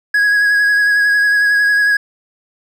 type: tone with vibrato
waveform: triangle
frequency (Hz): 1661.2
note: G#6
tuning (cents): 0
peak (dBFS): -8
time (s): 0.14-1.97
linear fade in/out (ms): 5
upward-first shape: sine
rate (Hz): 11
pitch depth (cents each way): 21
effects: none